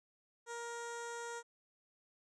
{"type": "tone with notch filter", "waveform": "10% pulse", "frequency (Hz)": 470, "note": "A#4", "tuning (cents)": 14, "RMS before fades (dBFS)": -44, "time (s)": [0.46, 1.43], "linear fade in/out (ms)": 50, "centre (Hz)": 2600, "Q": 0.9, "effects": ["resampled to 22050 Hz"]}